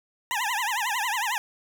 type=tone with vibrato; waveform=20% pulse; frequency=912 Hz; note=A#5; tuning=38 cents flat; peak=-20 dBFS; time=0.31-1.38 s; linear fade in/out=0 ms; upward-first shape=triangle; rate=11 Hz; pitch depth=250 cents each way; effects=none